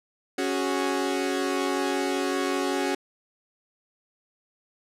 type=chord; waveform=sawtooth; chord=C# suspended fourth; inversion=none; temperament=equal; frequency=277.2 / 370 / 415.3 Hz; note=C#4 / F#4 / G#4; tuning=0 / 0 / 0 cents; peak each=-24 / -24 / -28 dBFS; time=0.38-2.95 s; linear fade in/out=5 ms; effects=low-pass 10000 Hz 12 dB/octave